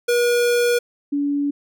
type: tone pair in turn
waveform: square / sine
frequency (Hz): 480.8 / 285.9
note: B4 / D4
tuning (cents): -46 / -46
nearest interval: major sixth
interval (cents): 900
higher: first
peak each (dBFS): -16 / -18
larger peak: first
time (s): 0.08-0.79 / 1.12-1.51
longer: first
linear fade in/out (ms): 10
effects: none